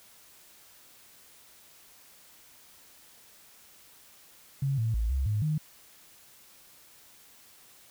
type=tone with pitch steps; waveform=sine; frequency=137.3 / 112.4 / 55.7 / 66.7 / 105.4 / 153.6 Hz; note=C#3 / A2 / A1 / C2 / G#2 / D#3; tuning=-16 / +37 / +22 / +34 / +26 / -22 cents; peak=-25 dBFS; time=4.62-5.58 s; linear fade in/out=5 ms; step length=160 ms; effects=white hiss -56 dBFS RMS until 7.9 s